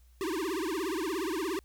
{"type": "tone with vibrato", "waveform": "square", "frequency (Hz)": 350, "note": "F4", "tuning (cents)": 4, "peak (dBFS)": -31, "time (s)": [0.21, 1.59], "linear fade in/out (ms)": 0, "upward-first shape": "triangle", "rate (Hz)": 17, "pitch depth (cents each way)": 290, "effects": ["added 60 Hz sine -56 dBFS peak until 1.64 s", "white hiss -70 dBFS RMS until 1.64 s"]}